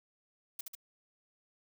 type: noise with echo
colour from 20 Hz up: blue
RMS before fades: -39 dBFS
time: 0.59-0.61 s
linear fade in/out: 5 ms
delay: 71 ms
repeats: 2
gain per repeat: -3 dB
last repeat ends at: 0.752 s
effects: none